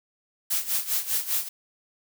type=noise with tremolo; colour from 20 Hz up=blue; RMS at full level=-24 dBFS; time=0.5-1.49 s; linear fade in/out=10 ms; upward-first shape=sine; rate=5 Hz; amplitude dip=80%; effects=none